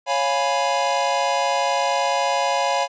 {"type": "chord", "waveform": "square", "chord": "C# dominant seventh", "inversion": "none", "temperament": "equal", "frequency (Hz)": [554.4, 698.5, 830.6, 987.8], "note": ["C#5", "E#5", "G#5", "B5"], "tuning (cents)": [0, 0, 0, 0], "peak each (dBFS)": -25, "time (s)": [0.06, 2.88], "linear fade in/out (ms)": 50, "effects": ["resampled to 16000 Hz"]}